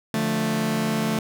sawtooth chord, D minor, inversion none, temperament just, 146.83 / 176.2 / 220.2 Hz, D3 / F3 / A3, 0 / +16 / +2 cents, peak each -25 / -25 / -19 dBFS, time 0.14-1.19 s, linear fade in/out 2 ms, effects none

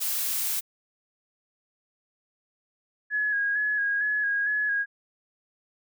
blue noise, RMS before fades -28 dBFS, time 0-0.61 s, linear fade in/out 20 ms
sine tone with vibrato, 1668 Hz, G#6, 7 cents sharp, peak -23 dBFS, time 3.1-4.86 s, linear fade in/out 50 ms, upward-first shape square, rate 2.2 Hz, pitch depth 29 cents each way
effects none

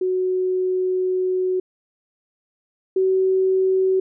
sine tone pair in turn, 370 / 377.8 Hz, F#4 / F#4, 0 / +36 cents, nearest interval unison, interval 36 cents, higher second, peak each -18 / -15 dBFS, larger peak second, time 0.01-1.6 / 2.96-4 s, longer first, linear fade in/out 5 ms, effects none

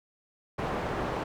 white low-pass noise, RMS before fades -32 dBFS, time 0.58-1.24 s, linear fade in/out 10 ms, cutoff 910 Hz, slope 12 dB/octave, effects none

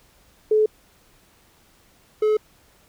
sine / triangle tone pair in turn, 430.3 / 428.5 Hz, A4 / A4, -39 / -46 cents, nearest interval unison, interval 7 cents, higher first, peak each -14 dBFS, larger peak neither, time 0.51-0.66 / 2.22-2.37 s, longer neither, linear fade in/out 5 ms, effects pink hiss -57 dBFS RMS until 2.88 s

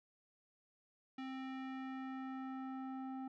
square tone with low-pass filter sweep, 263.3 Hz, C4, 11 cents sharp, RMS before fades -45 dBFS, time 1.18-3.28 s, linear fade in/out 5 ms, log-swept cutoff 2900 to 960 Hz, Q 1.4, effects none

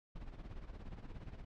brown noise with tremolo, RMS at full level -45 dBFS, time 0.15-1.45 s, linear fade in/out 10 ms, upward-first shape sine, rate 17 Hz, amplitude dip 70%, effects low-pass 4000 Hz 12 dB/octave

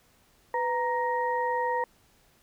sine tone cluster, 498.3 / 935 / 1876 Hz, B4 / A#5 / A#6, +15 / +5 / +11 cents, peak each -30 / -27 / -35 dBFS, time 0.54-1.84 s, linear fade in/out 2 ms, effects pink hiss -63 dBFS RMS until 2.42 s

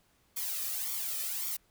blue noise with flanger, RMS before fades -35 dBFS, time 0.36-1.57 s, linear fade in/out 10 ms, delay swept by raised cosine 0.88 to 1.66 ms, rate 1.8 Hz, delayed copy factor +0.7, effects pink hiss -69 dBFS RMS until 1.7 s

